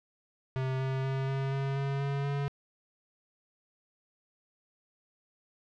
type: tone with pitch steps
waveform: square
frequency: 131.3 / 132.67 / 134.06 / 135.46 / 136.88 / 138.31 / 139.75 / 141.21 Hz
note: C3 / C3 / C3 / C#3 / C#3 / C#3 / C#3 / C#3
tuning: +6 / +24 / +42 / -40 / -22 / -4 / +14 / +32 cents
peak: -30 dBFS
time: 0.56-2.48 s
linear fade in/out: 0 ms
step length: 240 ms
effects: low-pass 3000 Hz 12 dB/octave